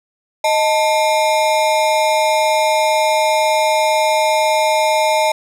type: ring-modulated tone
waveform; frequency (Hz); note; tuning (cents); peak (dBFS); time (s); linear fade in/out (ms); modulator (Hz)
square; 754; F#5; +32; -10; 0.44-5.32; 5; 131
effects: low-pass 11000 Hz 12 dB/octave + 8-bit